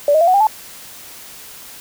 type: tone with pitch steps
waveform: sine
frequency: 579 / 627.8 / 680.6 / 738 / 800.1 / 867.5 Hz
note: D5 / D#5 / F5 / F#5 / G5 / A5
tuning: -25 / +15 / -45 / -5 / +35 / -25 cents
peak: -9 dBFS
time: 0.08-0.47 s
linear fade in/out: 2 ms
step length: 65 ms
effects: white hiss -37 dBFS RMS until 1.8 s